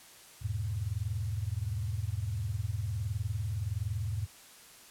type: chord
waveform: sine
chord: E major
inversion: none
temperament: equal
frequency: 82.41 / 103.83 / 123.47 Hz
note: E2 / G#2 / B2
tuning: 0 / 0 / 0 cents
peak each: -37 / -33 / -39 dBFS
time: 0.41-4.27 s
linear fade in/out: 20 ms
effects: white hiss -54 dBFS RMS until 4.9 s + low-pass 12000 Hz 12 dB/octave